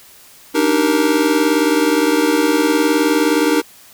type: chord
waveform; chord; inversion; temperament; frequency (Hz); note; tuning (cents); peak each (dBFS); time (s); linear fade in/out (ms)
square; Eb major seventh; third; just; 291.7 / 311.1 / 388.9 / 466.7; D4 / Eb4 / G4 / Bb4; -12 / 0 / -14 / +2; -19 / -17 / -22 / -19; 0.54-3.62; 20
effects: white hiss -44 dBFS RMS until 3.93 s